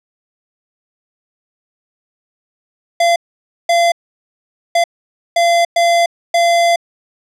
square tone bursts at uneven times, 685 Hz, F5, 34 cents flat, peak -10 dBFS, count 6, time 3-3.16 / 3.69-3.92 / 4.75-4.84 / 5.36-5.65 / 5.76-6.06 / 6.34-6.76 s, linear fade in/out 5 ms, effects low-pass 8000 Hz 12 dB/octave

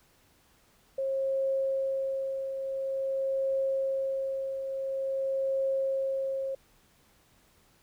sine tone with tremolo, 538 Hz, C5, 48 cents sharp, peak -25 dBFS, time 0.98-6.55 s, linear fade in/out 5 ms, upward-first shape triangle, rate 0.48 Hz, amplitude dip 55%, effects pink hiss -64 dBFS RMS until 7.82 s

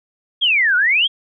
sine exponential two-way sweep, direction down then up, 3361 to 1417 to 3361 Hz, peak -12 dBFS, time 0.41-1.08 s, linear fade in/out 20 ms, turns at 0.76 s, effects none

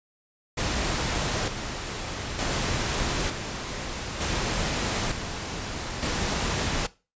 pink noise with tremolo, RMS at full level -27 dBFS, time 0.57-6.87 s, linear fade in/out 10 ms, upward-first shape square, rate 0.55 Hz, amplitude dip 50%, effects noise-tail reverb RT60 0.3 s tail -19 dB re dry + resampled to 16000 Hz

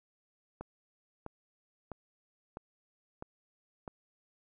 click train, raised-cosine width 1 ms, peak -27 dBFS, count 6, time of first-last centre 0.61-3.878 s, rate 1.53 Hz, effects none

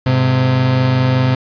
35% pulse tone pair together, 103.9 / 129.13 Hz, G#2 / C3, +1 / -22 cents, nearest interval major third, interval 377 cents, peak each -19 / -10 dBFS, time 0.06-1.35 s, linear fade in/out 5 ms, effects resampled to 11025 Hz + 7-bit

